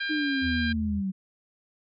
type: harmonic tone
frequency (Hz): 800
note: G5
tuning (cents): +35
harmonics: 2 / 3 / 4 / 5 / 6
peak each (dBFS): -29 / -38 / -38 / -38 / -45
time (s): 0-0.73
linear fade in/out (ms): 10
type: exponential sweep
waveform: sine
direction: down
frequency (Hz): 311.1 to 186.8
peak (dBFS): -26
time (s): 0.09-1.12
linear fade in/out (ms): 20
type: tone with vibrato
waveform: sine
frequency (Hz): 80.8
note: E2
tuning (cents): -34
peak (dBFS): -30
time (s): 0.41-1.03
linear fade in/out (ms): 50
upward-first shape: square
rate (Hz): 7.3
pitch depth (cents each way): 35
effects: none